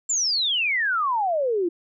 sine exponential sweep, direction down, 7459 to 329.6 Hz, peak -20 dBFS, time 0.09-1.69 s, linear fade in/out 10 ms, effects none

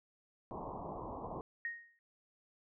white low-pass noise, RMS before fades -44 dBFS, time 0.51-1.41 s, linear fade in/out 0 ms, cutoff 1100 Hz, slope 96 dB/octave
sine tone with exponential decay, 1864.7 Hz, A#6, in tune, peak -34 dBFS, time 1.65-1.99 s, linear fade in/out 1 ms, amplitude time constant 72 ms
effects none

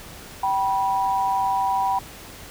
sine tone pair together, 775 / 976.4 Hz, G5 / B5, -20 / -20 cents, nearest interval major third, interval 400 cents, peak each -22 dBFS, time 0.43-1.99 s, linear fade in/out 5 ms, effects pink hiss -41 dBFS RMS until 2.5 s

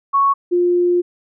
sine tone pair in turn, 1108.7 / 352.9 Hz, C#6 / F4, 0 / +18 cents, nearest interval octave + minor sixth, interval 1982 cents, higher first, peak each -11 / -12 dBFS, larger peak first, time 0.13-0.34 / 0.51-1.02 s, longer second, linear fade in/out 20 ms, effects none

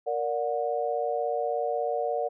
sine chord, Bb augmented, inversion none, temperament just, 466.2 / 582.7 / 728.4 Hz, Bb4 / D5 / F#5, 0 / -14 / -27 cents, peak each -30 dBFS, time 0.06-2.29 s, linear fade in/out 20 ms, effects none

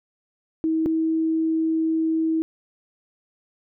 sine tone pair in turn, 320.3 / 321.7 Hz, E4 / E4, -50 / -42 cents, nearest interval unison, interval 8 cents, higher second, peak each -19 dBFS, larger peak neither, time 0.64-0.86 / 0.86-2.42 s, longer second, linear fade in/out 0 ms, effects none

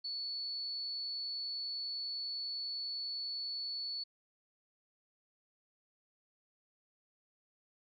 sine tone, 4435 Hz, C#8, in tune, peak -37 dBFS, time 0.04-4.04 s, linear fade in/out 10 ms, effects none

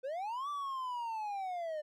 triangle linear two-way sweep, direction up then down, 493.9 to 1174.7 to 594 Hz, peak -34 dBFS, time 0.03-1.82 s, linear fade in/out 20 ms, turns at 0.49 s, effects none

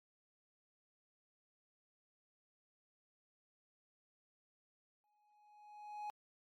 triangle tone with exponential growth, 837 Hz, G#5, 13 cents sharp, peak -38 dBFS, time 5.04-6.1 s, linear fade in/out 0 ms, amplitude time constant 230 ms, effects MP3 64 kbps

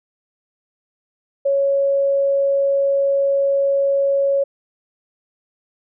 sine tone, 554.4 Hz, C#5, in tune, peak -14 dBFS, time 1.45-4.44 s, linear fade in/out 10 ms, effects none

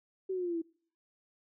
sine exponential sweep, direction down, 384.2 to 324.8 Hz, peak -31 dBFS, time 0.29-0.62 s, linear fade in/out 10 ms, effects noise-tail reverb RT60 0.5 s tail -24 dB re dry

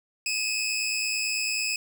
20% pulse tone pair together, 2491 / 2600 Hz, D#7 / E7, +1 / -24 cents, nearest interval minor second, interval 75 cents, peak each -24 dBFS, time 0.26-1.76 s, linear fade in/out 2 ms, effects none

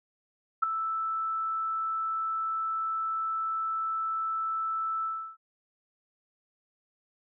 sine tone with ADSR envelope, 1318.5 Hz, E6, in tune, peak -17 dBFS, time 0.62-5.37 s, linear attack 14 ms, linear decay 4 ms, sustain -11 dB, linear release 330 ms, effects none

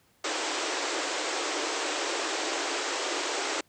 pink band-pass noise, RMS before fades -31 dBFS, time 0.24-3.61 s, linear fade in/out 5 ms, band 290 to 8100 Hz, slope 96 dB/octave, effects pink hiss -65 dBFS RMS until 3.68 s + high-pass 60 Hz 12 dB/octave

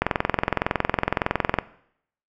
click train, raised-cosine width 0.5 ms, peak -4 dBFS, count 35, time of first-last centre 0.02-1.587 s, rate 21.7 Hz, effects noise-tail reverb RT60 0.7 s tail -18 dB re dry

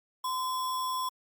sine tone with sample-and-hold, 1028 Hz, C6, 31 cents flat, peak -29 dBFS, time 0.24-1.09 s, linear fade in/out 5 ms, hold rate 4410 Hz, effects Opus 48 kbps

